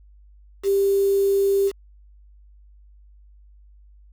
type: tone with quantisation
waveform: sine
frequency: 395.1 Hz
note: G4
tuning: 14 cents sharp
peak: -16 dBFS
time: 0.63-1.72 s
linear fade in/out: 50 ms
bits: 6
effects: added 50 Hz sine -47 dBFS peak until 4.12 s